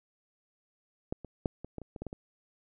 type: clicks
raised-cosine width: 2 ms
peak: -19 / -29 / -15 / -27 / -25 / -30 / -28 / -25 / -24 / -26 dBFS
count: 10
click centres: 1.125 / 1.247 / 1.458 / 1.646 / 1.783 / 1.817 / 1.962 / 2.02 / 2.067 / 2.129 s
effects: none